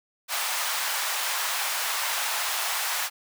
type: high-pass noise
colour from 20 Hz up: pink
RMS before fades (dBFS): -28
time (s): 0.28-3.1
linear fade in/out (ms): 50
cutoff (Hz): 800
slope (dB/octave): 24
effects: none